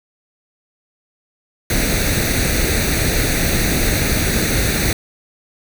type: noise with comb filter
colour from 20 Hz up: pink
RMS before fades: -17 dBFS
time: 1.7-4.93 s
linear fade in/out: 2 ms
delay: 0.48 ms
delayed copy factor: +0.7
effects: none